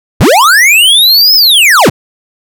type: linear two-way sweep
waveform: square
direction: up then down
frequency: 43.65 to 5274 to 44.72 Hz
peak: -3 dBFS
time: 0.2-1.9 s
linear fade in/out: 10 ms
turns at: 1.35 s
effects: none